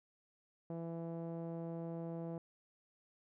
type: tone with low-pass filter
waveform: sawtooth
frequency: 166.6 Hz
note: E3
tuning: 19 cents sharp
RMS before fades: -43 dBFS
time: 0.7-2.38 s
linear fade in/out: 2 ms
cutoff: 620 Hz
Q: 1.8
effects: none